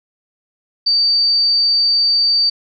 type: tone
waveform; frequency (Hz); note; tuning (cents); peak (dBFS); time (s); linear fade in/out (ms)
sine; 4617; D8; -30; -11; 0.86-2.5; 10
effects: none